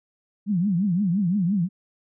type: tone with vibrato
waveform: sine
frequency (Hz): 187.7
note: F#3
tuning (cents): +25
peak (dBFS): -19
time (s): 0.46-1.69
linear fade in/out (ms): 50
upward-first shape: triangle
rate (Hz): 5.8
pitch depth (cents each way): 250
effects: none